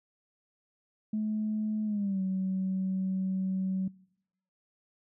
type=tone with pitch glide; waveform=sine; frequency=214.6 to 188.99 Hz; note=A3 to F#3; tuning=-43 to +37 cents; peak=-27 dBFS; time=1.13-3.88 s; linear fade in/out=5 ms; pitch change=-220 cents; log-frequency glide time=1.85-2.21 s; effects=noise-tail reverb RT60 0.8 s tail -24 dB re dry + tanh soft clip ceiling -23 dBFS